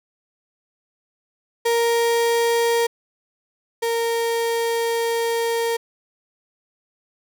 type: tone pair in turn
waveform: 35% pulse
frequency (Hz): 466.5 / 462.7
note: A#4 / A#4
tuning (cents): +1 / -13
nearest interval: unison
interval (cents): 14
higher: first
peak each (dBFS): -15 / -18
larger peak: first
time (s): 1.65-2.87 / 3.82-5.77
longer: second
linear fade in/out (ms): 10
effects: none